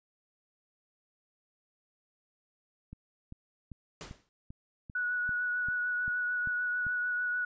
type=click train; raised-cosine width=5 ms; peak=-32 dBFS; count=11; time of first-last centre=2.93-6.867 s; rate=2.54 Hz
type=noise with exponential decay; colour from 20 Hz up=pink; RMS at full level=-40 dBFS; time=4.01-4.29 s; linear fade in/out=0 ms; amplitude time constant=60 ms
type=tone with vibrato; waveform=sine; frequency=1468 Hz; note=F#6; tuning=14 cents flat; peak=-29 dBFS; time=4.95-7.45 s; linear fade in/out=5 ms; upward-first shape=triangle; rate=6.7 Hz; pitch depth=18 cents each way
effects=resampled to 16000 Hz